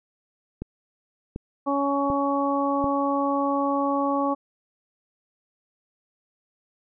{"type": "click train", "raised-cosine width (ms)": 3, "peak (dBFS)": -18, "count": 4, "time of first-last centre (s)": [0.62, 2.842], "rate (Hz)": 1.35}
{"type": "harmonic tone", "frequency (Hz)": 280, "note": "C#4", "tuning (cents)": 18, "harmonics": [1, 2, 3, 4], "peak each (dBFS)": [-25, -27, -28, -27], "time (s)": [1.66, 4.35], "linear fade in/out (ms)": 20}
{"effects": []}